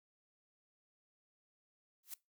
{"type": "noise with exponential growth", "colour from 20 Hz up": "blue", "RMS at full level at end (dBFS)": -40, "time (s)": [2.03, 2.14], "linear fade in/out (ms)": 5, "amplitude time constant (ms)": 23, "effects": ["noise-tail reverb RT60 0.2 s tail -21 dB re dry"]}